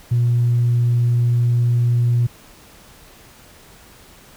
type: tone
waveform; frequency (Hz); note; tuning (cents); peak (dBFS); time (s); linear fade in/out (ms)
sine; 120; B2; -49; -12; 0.11-2.27; 10
effects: tanh soft clip ceiling -10 dBFS + pink hiss -46 dBFS RMS until 4.36 s